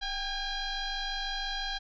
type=tone with frequency modulation; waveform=sine; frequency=1633 Hz; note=G#6; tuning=30 cents flat; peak=-31 dBFS; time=0.01-1.79 s; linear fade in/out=20 ms; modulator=805 Hz; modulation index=3.6; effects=none